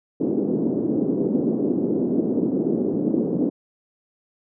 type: band-pass noise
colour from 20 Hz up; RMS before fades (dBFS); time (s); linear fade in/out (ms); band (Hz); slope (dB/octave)
pink; -22; 0.2-3.5; 10; 220 to 380; 24
effects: none